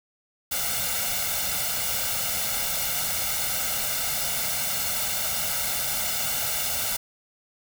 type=noise with comb filter; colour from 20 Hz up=white; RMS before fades=-27 dBFS; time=0.51-6.97 s; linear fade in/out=10 ms; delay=1.4 ms; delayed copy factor=+0.85; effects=none